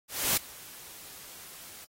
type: noise with ADSR envelope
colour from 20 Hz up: white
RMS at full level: -25 dBFS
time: 0.08-1.85 s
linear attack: 290 ms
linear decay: 7 ms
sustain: -22 dB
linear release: 8 ms
effects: AAC 48 kbps